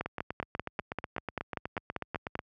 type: two click trains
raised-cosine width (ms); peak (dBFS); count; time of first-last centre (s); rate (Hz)
0.5; -19 / -17; 20 / 13; 0.06-2.391 / 0.01-2.354; 8.15 / 5.12
effects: high-pass 60 Hz 12 dB/octave